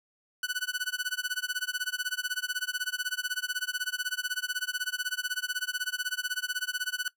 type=tone with tremolo; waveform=sawtooth; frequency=1489 Hz; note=F#6; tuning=11 cents sharp; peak=-23 dBFS; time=0.43-7.08 s; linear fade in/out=2 ms; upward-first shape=sine; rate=16 Hz; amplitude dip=100%; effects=noise-tail reverb RT60 0.1 s tail -19 dB re dry